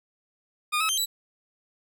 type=tone with pitch steps; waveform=20% pulse; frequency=1221 / 1291 / 3146 / 3942 Hz; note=D#6 / E6 / G7 / B7; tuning=-33 / -37 / +6 / -4 cents; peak=-18 dBFS; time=0.72-1.06 s; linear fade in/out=20 ms; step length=85 ms; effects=none